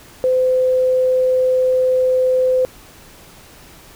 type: tone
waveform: sine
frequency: 512 Hz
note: C5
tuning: 38 cents flat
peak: -12 dBFS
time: 0.24-2.65 s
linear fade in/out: 0 ms
effects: pink hiss -43 dBFS RMS until 3.95 s